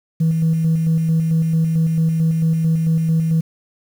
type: tone with tremolo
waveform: sine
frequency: 162 Hz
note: E3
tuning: 30 cents flat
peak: -11 dBFS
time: 0.2-3.41 s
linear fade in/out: 10 ms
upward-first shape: square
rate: 4.5 Hz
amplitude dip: 35%
effects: tanh soft clip ceiling -10 dBFS + 7-bit